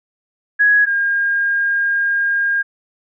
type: tone pair in turn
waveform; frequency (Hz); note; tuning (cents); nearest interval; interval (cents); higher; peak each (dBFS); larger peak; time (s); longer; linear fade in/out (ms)
sine; 1667 / 1615.8; G#6 / G#6; +6 / -48; minor second; 54; first; -9 / -14; first; 0.59-0.86 / 0.86-2.63; second; 20
effects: none